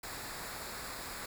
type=noise with comb filter; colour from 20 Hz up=pink; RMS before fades=-43 dBFS; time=0.03-1.26 s; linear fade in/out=5 ms; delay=0.33 ms; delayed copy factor=-0.6; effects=none